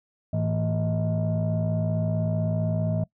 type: tone cluster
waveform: sine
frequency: 107.3 / 162.8 / 222.8 / 631 Hz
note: A2 / E3 / A3 / D#5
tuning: -43 / -21 / +22 / +24 cents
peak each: -25 / -25 / -31 / -30 dBFS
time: 0.33-3.04 s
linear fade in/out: 5 ms
effects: noise-tail reverb RT60 0.1 s tail -22 dB re dry + tanh soft clip ceiling -17 dBFS